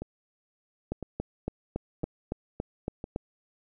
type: two click trains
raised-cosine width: 2 ms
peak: -22 / -17 dBFS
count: 4 / 9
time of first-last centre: 0.02-3.041 / 0.92-3.161 s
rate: 0.993 / 3.57 Hz
effects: none